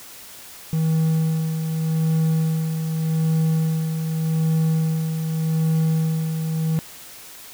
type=tone with tremolo; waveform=triangle; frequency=160.1 Hz; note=D#3; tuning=50 cents sharp; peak=-14 dBFS; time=0.73-6.79 s; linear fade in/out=0 ms; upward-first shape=sine; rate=0.84 Hz; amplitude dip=50%; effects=white hiss -41 dBFS RMS until 7.53 s